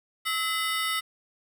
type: ring-modulated tone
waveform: 25% pulse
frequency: 1661.2 Hz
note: G#6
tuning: in tune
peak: -19 dBFS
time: 0.25-1.01 s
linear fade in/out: 20 ms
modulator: 364 Hz
effects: 9-bit